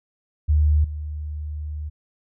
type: tone with level steps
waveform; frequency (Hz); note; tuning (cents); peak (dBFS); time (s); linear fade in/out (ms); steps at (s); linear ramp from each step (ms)
sine; 75.4; D2; +46; -14 / -27; 0.48-1.9; 20; 0.84; 5
effects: none